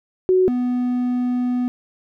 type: tone pair in turn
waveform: sine / triangle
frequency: 371 / 247.6 Hz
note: F#4 / B3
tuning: +5 / +5 cents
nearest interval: perfect fifth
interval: 700 cents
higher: first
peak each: -12 / -16 dBFS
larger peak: first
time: 0.29-0.48 / 0.48-1.68 s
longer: second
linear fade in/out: 0 ms
effects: none